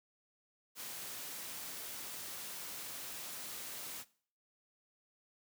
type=noise; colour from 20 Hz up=white; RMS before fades=-45 dBFS; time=0.75-4.05 s; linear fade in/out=50 ms; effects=noise-tail reverb RT60 0.5 s tail -20 dB re dry + high-pass 100 Hz 12 dB/octave